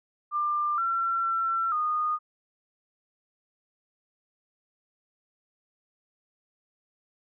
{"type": "tone with pitch steps", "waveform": "sine", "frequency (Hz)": [1193, 1356, 1348, 1229], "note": ["D6", "E6", "E6", "D#6"], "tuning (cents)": [27, 49, 38, -22], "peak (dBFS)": -24, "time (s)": [0.31, 2.19], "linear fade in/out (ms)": 50, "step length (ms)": 470, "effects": []}